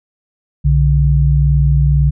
sine tone pair together, 62.3 / 144.29 Hz, B1 / D3, +16 / -30 cents, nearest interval octave + minor third, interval 1454 cents, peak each -11 dBFS, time 0.64-2.11 s, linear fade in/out 20 ms, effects none

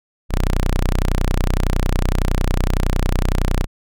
sawtooth tone, 30.87 Hz, B0, in tune, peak -11 dBFS, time 0.29-3.67 s, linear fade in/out 50 ms, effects none

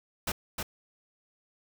pink noise with echo, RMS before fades -31 dBFS, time 0.27-0.32 s, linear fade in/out 5 ms, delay 310 ms, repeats 1, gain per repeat -3 dB, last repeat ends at 0.63 s, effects none

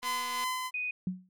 sawtooth tone with tremolo, 1020 Hz, C6, 44 cents flat, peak -26 dBFS, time 0.02-0.71 s, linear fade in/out 50 ms, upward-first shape sine, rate 2.9 Hz, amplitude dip 35%
click train, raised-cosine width 0.2 ms, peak -26 dBFS, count 101, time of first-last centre 0.03-0.44 s, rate 244 Hz
sine tone, 2489 Hz, D#7, in tune, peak -31 dBFS, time 0.74-0.91 s, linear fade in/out 5 ms
sine tone with exponential decay, 184.1 Hz, F#3, 8 cents flat, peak -26 dBFS, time 1.07-1.29 s, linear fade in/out 2 ms, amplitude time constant 46 ms
effects none

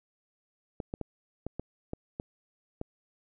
clicks, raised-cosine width 2 ms, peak -21 dBFS, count 8, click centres 0.802 / 0.939 / 1.013 / 1.466 / 1.596 / 1.934 / 2.199 / 2.814 s, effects none

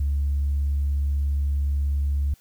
sine tone, 70.8 Hz, C#2, 37 cents sharp, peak -19 dBFS, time 0-2.34 s, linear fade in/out 5 ms, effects tanh soft clip ceiling -17 dBFS + white hiss -59 dBFS RMS until 2.4 s

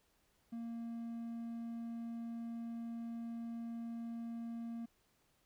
triangle tone, 231.7 Hz, A#3, 10 cents flat, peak -39 dBFS, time 0.52-4.86 s, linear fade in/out 10 ms, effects pink hiss -75 dBFS RMS until 5.45 s

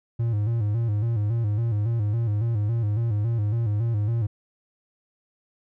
triangle tone with vibrato, 110 Hz, A2, in tune, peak -19 dBFS, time 0.19-4.27 s, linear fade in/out 10 ms, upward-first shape square, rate 3.6 Hz, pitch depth 99 cents each way, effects none

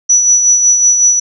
sine tone with tremolo, 5910 Hz, F#8, 3 cents flat, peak -4 dBFS, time 0.09-1.2 s, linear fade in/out 10 ms, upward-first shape sine, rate 5.4 Hz, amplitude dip 45%, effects none

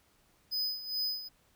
square tone with tremolo, 5010 Hz, D#8, 11 cents sharp, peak -30 dBFS, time 0.51-1.29 s, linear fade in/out 20 ms, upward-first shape sine, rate 2.4 Hz, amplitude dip 75%, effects pink hiss -68 dBFS RMS until 1.55 s

